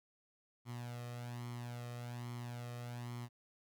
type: tone with flanger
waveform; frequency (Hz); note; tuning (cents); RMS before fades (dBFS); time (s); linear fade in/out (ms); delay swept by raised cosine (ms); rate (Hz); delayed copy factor
sawtooth; 120.7; B2; -39; -45; 0.65-3.29; 50; 0.93 to 1.61; 1.2; +0.65
effects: none